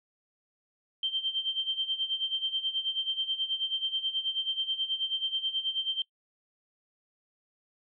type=tone with tremolo; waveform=sine; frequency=3136 Hz; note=G7; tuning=in tune; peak=-25 dBFS; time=1.03-6.02 s; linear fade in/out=2 ms; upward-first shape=sine; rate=9.3 Hz; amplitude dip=80%; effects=noise-tail reverb RT60 0.1 s tail -22 dB re dry